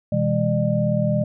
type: tone cluster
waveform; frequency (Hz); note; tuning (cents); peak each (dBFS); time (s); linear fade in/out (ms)
sine; 125 / 162.5 / 203.5 / 600; B2 / E3 / G#3 / D5; +21 / -24 / -35 / +37; -23; 0.12-1.24; 5
effects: none